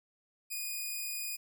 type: tone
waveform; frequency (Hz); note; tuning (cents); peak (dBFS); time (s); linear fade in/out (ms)
5% pulse; 2469; D#7; -14; -26; 0.5-1.37; 20
effects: none